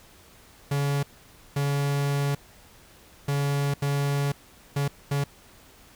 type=tone bursts at uneven times; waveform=45% pulse; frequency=141.6 Hz; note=C#3; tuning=37 cents sharp; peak=-23 dBFS; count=6; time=0.71-1.03 / 1.56-2.35 / 3.28-3.74 / 3.82-4.32 / 4.76-4.88 / 5.11-5.24 s; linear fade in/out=5 ms; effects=pink hiss -53 dBFS RMS until 5.95 s